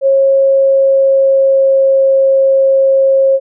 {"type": "tone with pitch glide", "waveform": "sine", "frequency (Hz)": [543, 539.2], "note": ["C#5", "C#5"], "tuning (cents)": [-36, -48], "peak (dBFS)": -6, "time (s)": [0.01, 3.4], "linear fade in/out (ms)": 50, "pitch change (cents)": -12, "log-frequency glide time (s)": [0.37, 2.07], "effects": []}